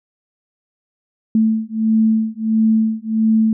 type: beating tone pair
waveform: sine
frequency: 220 / 221.5 Hz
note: A3 / A3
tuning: 0 / +12 cents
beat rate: 1.5 Hz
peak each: -16 dBFS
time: 1.35-3.53 s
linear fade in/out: 2 ms
effects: none